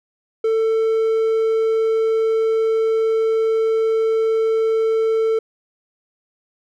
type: tone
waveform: triangle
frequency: 445.6 Hz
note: A4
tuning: 22 cents sharp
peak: -13 dBFS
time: 0.44-5.39 s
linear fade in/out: 5 ms
effects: none